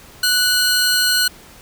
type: tone pair together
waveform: sawtooth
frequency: 1480 / 4186 Hz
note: F#6 / C8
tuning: 0 / 0 cents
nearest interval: octave + tritone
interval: 1800 cents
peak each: -13 / -14 dBFS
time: 0.23-1.28 s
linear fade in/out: 5 ms
effects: pink hiss -43 dBFS RMS until 1.61 s